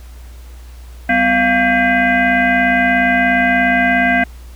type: tone with frequency modulation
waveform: sine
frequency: 1141 Hz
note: C#6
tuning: 50 cents sharp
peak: -10 dBFS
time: 1.09-4.24 s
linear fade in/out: 5 ms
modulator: 445 Hz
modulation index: 2.3
effects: added 60 Hz sine -32 dBFS peak until 4.55 s + pink hiss -46 dBFS RMS until 4.55 s